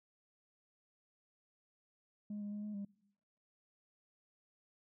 sine tone with pitch steps, 208 / 205.2 / 207.7 / 210.3 / 200.6 Hz, G#3 / G#3 / G#3 / G#3 / G3, +3 / -21 / 0 / +22 / +40 cents, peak -38 dBFS, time 2.3-2.85 s, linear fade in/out 5 ms, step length 110 ms, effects noise-tail reverb RT60 0.9 s tail -25 dB re dry + tanh soft clip ceiling -38 dBFS

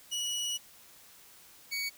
25% pulse tone pair in turn, 2929 / 2243 Hz, F#7 / C#7, -18 / +20 cents, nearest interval perfect fourth, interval 462 cents, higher first, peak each -28 dBFS, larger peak neither, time 0.11-0.58 / 1.71-1.9 s, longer first, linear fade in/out 20 ms, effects white hiss -56 dBFS RMS until 1.97 s

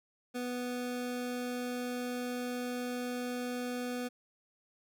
25% pulse tone, 246.9 Hz, B3, in tune, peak -31 dBFS, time 0.34-4.09 s, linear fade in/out 20 ms, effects none

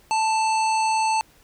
harmonic tone with a mistuned harmonic, 882 Hz, A5, 4 cents sharp, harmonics 1 / 3 / 5 / 7 / 9 / 10, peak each -19 / -29 / -33 / -36 / -38 / -39 dBFS, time 0.11-1.21 s, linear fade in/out 0 ms, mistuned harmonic 10, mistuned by -43 cents, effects pink hiss -56 dBFS RMS until 1.43 s

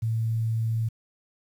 sine tone, 112.8 Hz, A2, 44 cents sharp, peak -23 dBFS, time 0.02-0.89 s, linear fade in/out 10 ms, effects 9-bit

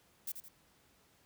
violet noise with echo, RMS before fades -39 dBFS, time 0.27-0.32 s, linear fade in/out 5 ms, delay 83 ms, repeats 2, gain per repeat -7 dB, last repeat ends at 0.486 s, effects pink hiss -68 dBFS RMS until 1.25 s + high-pass 60 Hz 12 dB/octave

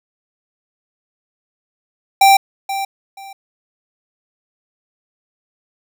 square tone with echo, 784 Hz, G5, in tune, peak -7 dBFS, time 2.21-2.37 s, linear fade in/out 5 ms, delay 480 ms, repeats 2, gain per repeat -13 dB, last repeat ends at 3.33 s, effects none

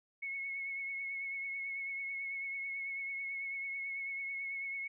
sine tone with vibrato, 2193 Hz, C#7, 19 cents flat, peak -37 dBFS, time 0.22-4.88 s, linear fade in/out 10 ms, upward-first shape triangle, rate 9.1 Hz, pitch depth 28 cents each way, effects none

